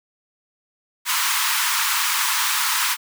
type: high-pass noise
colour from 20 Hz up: pink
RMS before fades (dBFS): -21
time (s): 1.05-2.97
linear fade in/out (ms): 50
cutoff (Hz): 900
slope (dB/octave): 96
effects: none